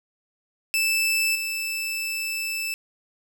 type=tone with level steps; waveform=sawtooth; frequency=2637 Hz; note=E7; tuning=in tune; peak=-17 / -23 dBFS; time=0.74-2.74 s; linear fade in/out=0 ms; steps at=1.35 s; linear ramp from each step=5 ms; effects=8-bit